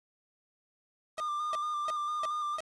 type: tone with vibrato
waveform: triangle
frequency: 1200 Hz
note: D6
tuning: 37 cents sharp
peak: -29 dBFS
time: 1.17-2.6 s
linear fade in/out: 50 ms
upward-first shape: square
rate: 4.4 Hz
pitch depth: 23 cents each way
type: tone bursts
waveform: sawtooth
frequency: 638 Hz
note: D#5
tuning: 43 cents sharp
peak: -31 dBFS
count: 5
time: 1.18-2.605 s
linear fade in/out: 0 ms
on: 21 ms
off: 330 ms
effects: resampled to 24000 Hz + 10-bit